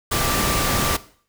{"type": "tone in noise", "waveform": "sine", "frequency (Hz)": 1174.7, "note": "D6", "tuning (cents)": 0, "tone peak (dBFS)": -27, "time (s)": [0.11, 0.97], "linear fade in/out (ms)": 10, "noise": "pink", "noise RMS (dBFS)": -21, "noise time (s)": [0.11, 0.97], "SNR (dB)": -9, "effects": ["noise-tail reverb RT60 0.5 s tail -17 dB re dry"]}